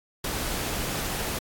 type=noise with ADSR envelope; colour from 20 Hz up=pink; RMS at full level=-28 dBFS; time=0.24-1.39 s; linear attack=5 ms; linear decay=14 ms; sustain=-2 dB; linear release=6 ms; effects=AAC 64 kbps